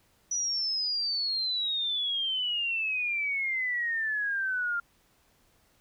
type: exponential sweep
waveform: sine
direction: down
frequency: 5920 to 1388 Hz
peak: -27 dBFS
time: 0.31-4.8 s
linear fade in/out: 5 ms
effects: pink hiss -66 dBFS RMS until 5.8 s